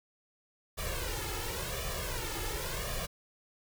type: noise with flanger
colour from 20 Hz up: pink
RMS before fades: -36 dBFS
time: 0.77-3.07 s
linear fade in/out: 20 ms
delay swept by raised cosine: 1.7 to 2.32 ms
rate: 0.92 Hz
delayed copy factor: +0.8
effects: none